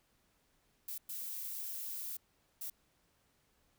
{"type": "noise bursts at uneven times", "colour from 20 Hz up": "violet", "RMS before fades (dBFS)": -42, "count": 3, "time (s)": [[0.88, 0.98], [1.09, 2.17], [2.61, 2.7]], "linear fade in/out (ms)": 5, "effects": ["pink hiss -74 dBFS RMS until 3.78 s"]}